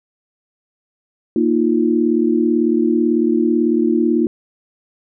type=chord; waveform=sine; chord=Bb suspended fourth; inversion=none; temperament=equal; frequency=233.1 / 311.1 / 349.2 Hz; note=Bb3 / Eb4 / F4; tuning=0 / 0 / 0 cents; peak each=-17 dBFS; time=1.36-4.27 s; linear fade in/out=2 ms; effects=none